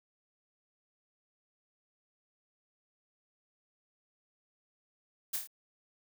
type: noise with echo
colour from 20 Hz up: blue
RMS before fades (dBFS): -33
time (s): 5.33-5.37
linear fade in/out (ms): 10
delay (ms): 26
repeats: 4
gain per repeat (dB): -4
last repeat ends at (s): 5.474
effects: none